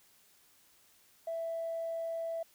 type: tone with tanh clipping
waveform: triangle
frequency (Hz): 661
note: E5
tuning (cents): +5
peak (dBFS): -34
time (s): 1.27-2.43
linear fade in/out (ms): 5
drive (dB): 4
effects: white hiss -65 dBFS RMS until 2.54 s